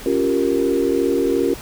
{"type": "chord", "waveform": "sine", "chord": "G half-diminished seventh", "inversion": "second", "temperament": "equal", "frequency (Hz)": [277.2, 349.2, 392, 466.2], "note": ["Db4", "F4", "G4", "Bb4"], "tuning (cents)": [0, 0, 0, 0], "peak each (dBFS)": -21, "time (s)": [0.06, 1.54], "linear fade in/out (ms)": 2, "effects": ["pink hiss -36 dBFS RMS until 1.61 s"]}